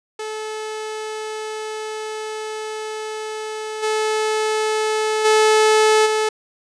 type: tone with level steps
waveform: sawtooth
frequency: 432.9 Hz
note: A4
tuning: 28 cents flat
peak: -22 / -14 / -8 / -13 dBFS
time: 0.19-6.29 s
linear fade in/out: 5 ms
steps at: 3.82 / 5.24 / 6.05 s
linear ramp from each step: 20 ms
effects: resampled to 22050 Hz + 8-bit